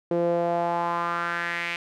sawtooth tone with band-pass filter sweep, 171.4 Hz, F3, 32 cents flat, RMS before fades -26 dBFS, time 0.11-1.76 s, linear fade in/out 2 ms, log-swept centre 430 to 2400 Hz, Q 3.5, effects none

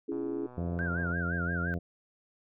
sine chord, C# minor, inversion none, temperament equal with one note detuned, 277.2 / 336.2 / 415.3 Hz, C#4 / E4 / G#4, 0 / +34 / 0 cents, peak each -36 / -35 / -36 dBFS, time 0.08-0.47 s, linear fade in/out 10 ms
click train, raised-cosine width 1 ms, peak -36 dBFS, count 125, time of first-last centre 0.12-1.12 s, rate 124 Hz
harmonic tone, 86.3 Hz, F2, 20 cents flat, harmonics 1 / 2 / 3 / 4 / 5 / 6 / 7 / 8, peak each -34 / -34 / -41 / -44 / -45 / -46 / -48 / -47 dBFS, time 0.57-1.79 s, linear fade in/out 10 ms
sine tone with vibrato, 1496 Hz, F#6, 19 cents sharp, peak -33 dBFS, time 0.79-1.74 s, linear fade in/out 0 ms, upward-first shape sine, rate 5.8 Hz, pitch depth 140 cents each way
effects none

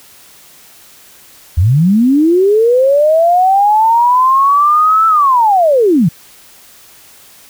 sine linear two-way sweep, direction up then down, 75.6 to 1328 to 140.4 Hz, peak -6 dBFS, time 1.57-6.09 s, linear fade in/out 10 ms, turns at 5.07 s, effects white hiss -41 dBFS RMS until 7.49 s

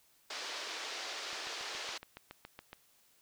white band-pass noise, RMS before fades -42 dBFS, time 0.3-1.98 s, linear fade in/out 5 ms, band 360 to 5400 Hz, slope 24 dB/octave
click train, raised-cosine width 0.3 ms, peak -30 dBFS, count 11, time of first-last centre 1.33-2.731 s, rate 7.14 Hz
effects white hiss -68 dBFS RMS until 3.21 s

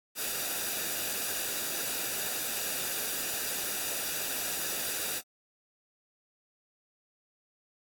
white noise with comb filter, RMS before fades -33 dBFS, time 0.15-5.22 s, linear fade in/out 50 ms, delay 0.94 ms, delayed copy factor -0.55, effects AAC 64 kbps

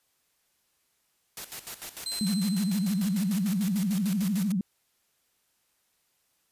white noise with tremolo, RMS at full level -38 dBFS, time 1.37-4.52 s, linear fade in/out 2 ms, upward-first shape square, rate 6.7 Hz, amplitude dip 75%
30% pulse tone with exponential decay, 4100 Hz, C8, 36 cents flat, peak -27 dBFS, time 2.06-4.04 s, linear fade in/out 2 ms, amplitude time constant 430 ms
sine tone with vibrato, 196 Hz, G3, in tune, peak -24 dBFS, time 2.21-4.61 s, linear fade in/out 2 ms, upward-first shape sine, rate 13 Hz, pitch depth 190 cents each way
effects white hiss -72 dBFS RMS until 6.51 s + resampled to 32000 Hz

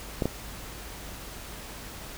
clicks, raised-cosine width 2 ms, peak -12 dBFS, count 2, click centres 0.222 / 0.256 s, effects added 50 Hz sine -45 dBFS peak until 2.17 s + pink hiss -42 dBFS RMS until 2.17 s

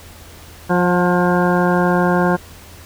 harmonic tone with a mistuned harmonic, 177.5 Hz, F3, 28 cents sharp, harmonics 1 / 2 / 3 / 4 / 5 / 6 / 8 / 9, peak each -16 / -19 / -21 / -22 / -23 / -24 / -25 / -26 dBFS, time 0.69-2.37 s, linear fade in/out 20 ms, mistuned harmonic 4, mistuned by +25 cents, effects added 83 Hz sine -41 dBFS peak until 2.85 s + pink hiss -41 dBFS RMS until 2.85 s

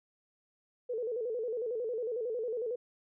sine tone with vibrato, 466.2 Hz, A#4, in tune, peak -32 dBFS, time 0.89-2.76 s, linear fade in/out 10 ms, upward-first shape square, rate 11 Hz, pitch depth 98 cents each way, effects none

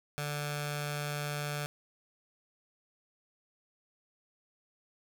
15% pulse tone with notch filter, 146.83 Hz, D3, in tune, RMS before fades -36 dBFS, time 0.18-1.66 s, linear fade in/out 0 ms, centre 320 Hz, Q 0.5, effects none

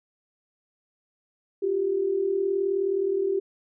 sine tone pair together, 353.2 / 392.4 Hz, F4 / G4, +20 / +2 cents, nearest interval major second, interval 182 cents, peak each -29 / -23 dBFS, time 1.62-3.4 s, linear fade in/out 10 ms, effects none

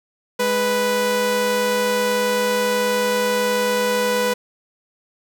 sawtooth tone pair together, 207.7 / 493.9 Hz, G#3 / B4, 0 / 0 cents, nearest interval octave + minor third, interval 1500 cents, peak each -22 / -14 dBFS, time 0.39-4.34 s, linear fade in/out 10 ms, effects none

